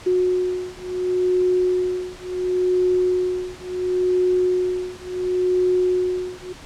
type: beating tone pair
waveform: sine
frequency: 364.3 / 365.01 Hz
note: F#4 / F#4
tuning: -27 / -23 cents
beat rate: 0.71 Hz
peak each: -21 dBFS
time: 0.06-6.53 s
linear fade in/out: 10 ms
effects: pink hiss -41 dBFS RMS until 6.65 s + low-pass 7000 Hz 12 dB/octave